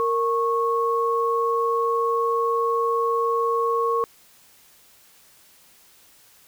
sine tone pair together, 463.4 / 1100 Hz, A#4 / C#6, -10 / -14 cents, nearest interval octave + minor third, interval 1496 cents, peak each -22 dBFS, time 0-4.04 s, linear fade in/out 0 ms, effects white hiss -54 dBFS RMS until 6.47 s

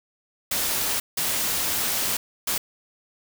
white noise bursts at uneven times, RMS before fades -25 dBFS, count 3, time 0.51-1 / 1.17-2.17 / 2.47-2.58 s, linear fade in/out 5 ms, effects none

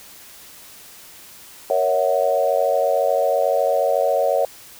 sine chord, F# dominant seventh, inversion first, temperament equal with one note detuned, 466.2 / 554.4 / 648.3 / 740 Hz, A#4 / C#5 / E5 / F#5, 0 / 0 / -29 / 0 cents, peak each -24 / -19 / -21 / -23 dBFS, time 1.7-4.45 s, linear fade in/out 2 ms, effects white hiss -43 dBFS RMS until 4.79 s

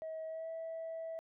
sine tone with pitch glide, 639 to 652.8 Hz, D#5 to E5, +46 to -17 cents, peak -38 dBFS, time 0.02-1.19 s, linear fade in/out 0 ms, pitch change +37 cents, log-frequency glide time 0.26-0.49 s, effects tanh soft clip ceiling -37 dBFS

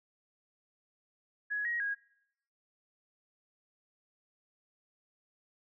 sine tone with pitch steps, 1677 / 1892 / 1642 Hz, G#6 / A#6 / G#6, +16 / +25 / -20 cents, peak -31 dBFS, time 1.5-1.95 s, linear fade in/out 20 ms, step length 150 ms, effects noise-tail reverb RT60 0.8 s tail -24 dB re dry

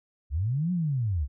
sine linear two-way sweep, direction up then down, 61.74 to 184.4 to 61.74 Hz, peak -24 dBFS, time 0.3-1.28 s, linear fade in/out 50 ms, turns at 0.72 s, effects none

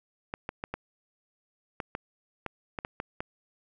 clicks, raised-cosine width 0.5 ms, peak -18 dBFS, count 11, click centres 0.339 / 0.491 / 0.639 / 0.74 / 1.802 / 1.951 / 2.463 / 2.788 / 2.849 / 3.001 / 3.205 s, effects none

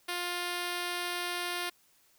5% pulse tone, 352.6 Hz, F4, 17 cents sharp, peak -21 dBFS, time 0.08-1.7 s, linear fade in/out 10 ms, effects white hiss -66 dBFS RMS until 2.18 s

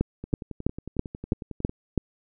two click trains, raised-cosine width 3 ms, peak -22 / -9 dBFS, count 17 / 7, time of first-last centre 0.24-1.695 / 0.01-1.977 s, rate 11 / 3.05 Hz, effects none

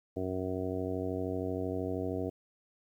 harmonic tone, 92.9 Hz, F#2, 7 cents sharp, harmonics 1 / 2 / 3 / 4 / 5 / 6 / 7 / 8, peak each -39 / -43 / -37 / -39 / -38 / -49 / -41 / -50 dBFS, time 0.16-2.3 s, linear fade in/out 10 ms, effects 11-bit

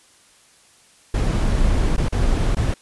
brown noise with dropouts, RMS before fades -18 dBFS, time 1.14-2.74 s, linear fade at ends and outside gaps 5 ms, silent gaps 1.965-1.978 / 2.086-2.123 / 2.55-2.567 s, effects white hiss -53 dBFS RMS until 2.81 s + resampled to 24000 Hz

